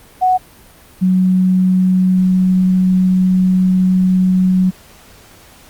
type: tone pair in turn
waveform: sine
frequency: 740 / 185 Hz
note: F#5 / F#3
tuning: 0 / 0 cents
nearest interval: 2 octaves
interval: 2400 cents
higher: first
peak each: -9 dBFS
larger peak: neither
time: 0.21-0.38 / 1.01-4.71 s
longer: second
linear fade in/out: 20 ms
effects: pink hiss -43 dBFS RMS until 5.69 s + Opus 32 kbps